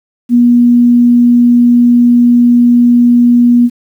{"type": "tone", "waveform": "sine", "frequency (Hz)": 241, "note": "B3", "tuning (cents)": -42, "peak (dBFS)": -3, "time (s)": [0.29, 3.7], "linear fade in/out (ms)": 50, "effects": ["7-bit"]}